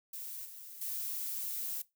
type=noise with level steps; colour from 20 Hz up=violet; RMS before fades=-43 / -49 / -38 dBFS; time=0.13-1.82 s; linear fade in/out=5 ms; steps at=0.45 / 0.81 s; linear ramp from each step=5 ms; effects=noise-tail reverb RT60 0.2 s tail -19 dB re dry